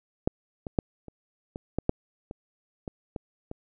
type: clicks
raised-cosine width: 2 ms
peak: -9 / -21 / -9 / -29 / -22 / -13 / -8 / -24 / -21 / -20 / -23 dBFS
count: 11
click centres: 0.275 / 0.668 / 0.788 / 1.083 / 1.559 / 1.786 / 1.894 / 2.311 / 2.878 / 3.162 / 3.514 s
effects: none